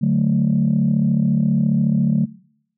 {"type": "chord", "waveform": "sine", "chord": "D major", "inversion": "none", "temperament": "equal with one note detuned", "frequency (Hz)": [146.83, 185.53, 220], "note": ["D3", "F#3", "A3"], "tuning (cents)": [0, 5, 0], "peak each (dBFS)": -18, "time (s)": [0.01, 2.26], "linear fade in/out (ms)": 20, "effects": ["noise-tail reverb RT60 0.7 s tail -23 dB re dry", "tanh soft clip ceiling -8 dBFS"]}